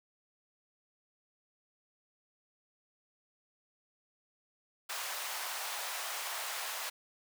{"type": "high-pass noise", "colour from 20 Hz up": "pink", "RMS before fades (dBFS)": -39, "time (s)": [4.89, 6.9], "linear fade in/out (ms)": 10, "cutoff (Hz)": 700, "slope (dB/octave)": 24, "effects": []}